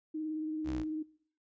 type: tone with vibrato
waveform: sine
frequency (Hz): 311.1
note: D#4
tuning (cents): 0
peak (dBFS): -34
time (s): 0.14-1.03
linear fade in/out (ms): 10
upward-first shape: triangle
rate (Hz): 18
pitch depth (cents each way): 31
type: exponential sweep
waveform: sawtooth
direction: down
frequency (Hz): 74.6 to 53.8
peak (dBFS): -34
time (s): 0.64-0.85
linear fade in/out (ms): 50
effects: noise-tail reverb RT60 0.6 s tail -22 dB re dry + resampled to 16000 Hz